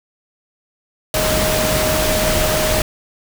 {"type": "tone in noise", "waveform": "sine", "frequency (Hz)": 622.3, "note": "D#5", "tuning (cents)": 0, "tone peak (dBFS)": -19, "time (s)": [1.14, 2.82], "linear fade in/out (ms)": 2, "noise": "pink", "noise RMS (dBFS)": -18, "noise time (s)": [1.14, 2.82], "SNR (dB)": -4, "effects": []}